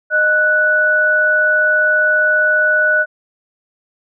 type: tone pair together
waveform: sine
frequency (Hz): 614.9 / 1480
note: D#5 / F#6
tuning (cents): -21 / 0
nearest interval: octave + minor third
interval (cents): 1521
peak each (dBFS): -18 / -11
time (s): 0.1-3.06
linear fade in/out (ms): 50
effects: none